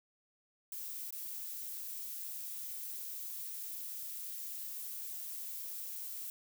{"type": "noise with dropouts", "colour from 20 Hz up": "violet", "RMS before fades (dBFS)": -43, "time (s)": [0.72, 6.3], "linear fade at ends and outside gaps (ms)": 1, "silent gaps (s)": [1.106, 1.125], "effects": []}